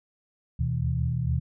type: tone cluster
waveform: sine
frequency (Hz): 74.7 / 77.4 / 81.5 / 124.1 / 161.9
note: D2 / D#2 / E2 / B2 / E3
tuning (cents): +30 / -9 / -19 / +9 / -31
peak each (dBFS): -35 / -32 / -35 / -26 / -31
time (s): 0.59-1.4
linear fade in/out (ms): 10
effects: none